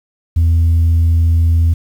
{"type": "tone", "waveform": "sine", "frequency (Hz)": 82.9, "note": "E2", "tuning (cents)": 10, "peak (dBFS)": -6, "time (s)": [0.36, 1.74], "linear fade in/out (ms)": 10, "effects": ["tanh soft clip ceiling -7 dBFS", "7-bit"]}